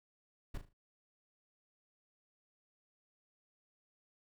brown noise with echo, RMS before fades -37 dBFS, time 0.54-0.58 s, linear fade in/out 10 ms, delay 38 ms, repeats 4, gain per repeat -9 dB, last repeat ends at 0.732 s, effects none

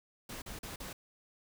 pink noise bursts, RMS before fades -44 dBFS, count 4, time 0.29-0.93 s, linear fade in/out 5 ms, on 130 ms, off 40 ms, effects none

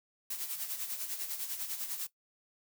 blue noise with tremolo, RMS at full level -36 dBFS, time 0.3-2.07 s, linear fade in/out 5 ms, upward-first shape sine, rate 10 Hz, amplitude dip 60%, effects noise-tail reverb RT60 0.1 s tail -17 dB re dry

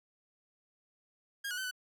sawtooth tone with pitch steps, 1624 / 1462 / 1530 / 1494 Hz, G#6 / F#6 / G6 / F#6, -39 / -21 / -42 / +16 cents, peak -32 dBFS, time 1.44-1.712 s, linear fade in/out 10 ms, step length 68 ms, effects none

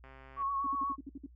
click train, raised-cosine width 0.5 ms, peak -39 dBFS, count 52, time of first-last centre 0.04-0.423 s, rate 133 Hz
sine tone with vibrato, 1108.7 Hz, C#6, in tune, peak -31 dBFS, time 0.36-0.96 s, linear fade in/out 50 ms, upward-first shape triangle, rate 8.2 Hz, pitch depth 36 cents each way
sine tone bursts, 277.2 Hz, C#4, in tune, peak -39 dBFS, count 8, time 0.64-1.264 s, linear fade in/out 5 ms, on 29 ms, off 56 ms
effects noise-tail reverb RT60 0.1 s tail -18 dB re dry + added 60 Hz sine -54 dBFS peak until 1.35 s

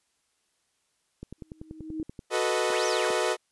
click train, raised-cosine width 3 ms, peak -26 dBFS, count 11, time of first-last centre 1.23-2.192 s, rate 10.4 Hz
sine tone with exponential growth, 315.4 Hz, D#4, 24 cents sharp, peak -28 dBFS, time 1.38-2.03 s, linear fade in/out 2 ms, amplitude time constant 140 ms
sawtooth chord, B dominant seventh, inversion second, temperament equal with one note detuned, 368.3 / 440 / 493.9 / 622.3 Hz, F#4 / A4 / B4 / D#5, -8 / 0 / 0 / 0 cents, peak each -26 dBFS, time 2.3-3.37 s, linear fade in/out 50 ms
sine linear two-way sweep, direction up then down, 87.31 to 6240 to 87.31 Hz, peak -34 dBFS, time 2.7-3.11 s, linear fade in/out 5 ms, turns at 2.86 s
effects white hiss -73 dBFS RMS until 3.51 s + resampled to 24000 Hz

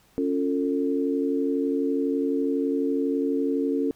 sine chord, Db augmented, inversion none, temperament equal with one note detuned, 277.2 / 349.2 / 447.2 Hz, Db4 / F4 / A4, 0 / 0 / +28 cents, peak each -24 / -30 / -27 dBFS, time 0.18-3.91 s, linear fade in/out 0 ms, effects pink hiss -60 dBFS RMS until 3.95 s

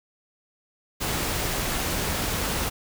pink noise, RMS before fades -27 dBFS, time 1-2.7 s, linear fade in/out 20 ms, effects none

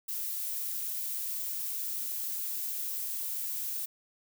violet noise, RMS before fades -35 dBFS, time 0.08-3.86 s, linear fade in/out 10 ms, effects none

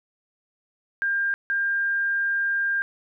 sine tone pair in turn, 1600 / 1600 Hz, G6 / G6, +35 / +35 cents, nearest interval unison, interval 0 cents, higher neither, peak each -21 dBFS, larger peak neither, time 1.02-1.34 / 1.5-2.82 s, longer second, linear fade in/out 0 ms, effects none

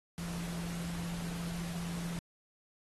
sine tone in noise, 171 Hz, F3, 36 cents flat, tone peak -37 dBFS, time 0.18-2.19 s, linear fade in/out 0 ms, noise pink, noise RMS -45 dBFS, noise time 0.18-2.19 s, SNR +5 dB, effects AAC 32 kbps

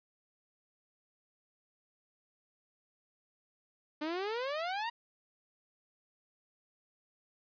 sawtooth exponential sweep, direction up, 294.4 to 960 Hz, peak -30 dBFS, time 4.01-4.9 s, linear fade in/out 10 ms, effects resampled to 11025 Hz + 11-bit

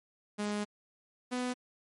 sawtooth tone pair in turn, 207.7 / 249.4 Hz, G#3 / B3, 0 / +17 cents, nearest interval minor third, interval 317 cents, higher second, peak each -28 dBFS, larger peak neither, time 0.38-0.65 / 1.31-1.54 s, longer first, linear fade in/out 20 ms, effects MP3 48 kbps

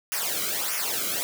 white noise with flanger, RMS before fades -28 dBFS, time 0.12-1.23 s, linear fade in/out 0 ms, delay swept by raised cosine 0.24 to 1.14 ms, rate 1.6 Hz, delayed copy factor -0.8, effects none

